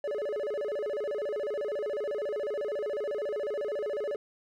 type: tone with vibrato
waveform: triangle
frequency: 493.9 Hz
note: B4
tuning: in tune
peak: -28 dBFS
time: 0.04-4.16 s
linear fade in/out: 2 ms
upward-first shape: square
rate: 14 Hz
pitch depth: 270 cents each way
effects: none